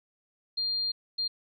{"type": "tone bursts at uneven times", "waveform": "sine", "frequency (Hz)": 4200, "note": "C8", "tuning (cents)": 6, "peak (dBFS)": -27, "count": 2, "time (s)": [[0.57, 0.92], [1.18, 1.28]], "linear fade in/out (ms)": 10, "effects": []}